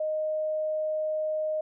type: tone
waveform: sine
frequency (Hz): 620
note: D#5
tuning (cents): -6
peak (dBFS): -26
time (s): 0-1.61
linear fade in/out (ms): 5
effects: none